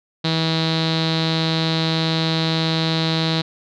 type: tone with low-pass filter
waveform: sawtooth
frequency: 161.6 Hz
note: E3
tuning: 34 cents flat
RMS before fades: -20 dBFS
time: 0.24-3.42 s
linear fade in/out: 10 ms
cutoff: 4000 Hz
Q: 8.4
effects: none